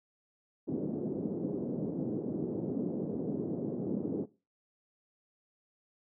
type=band-pass noise; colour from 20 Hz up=pink; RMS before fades=-35 dBFS; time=0.67-4.26 s; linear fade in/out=20 ms; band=170 to 420 Hz; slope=24 dB/octave; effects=noise-tail reverb RT60 0.3 s tail -19 dB re dry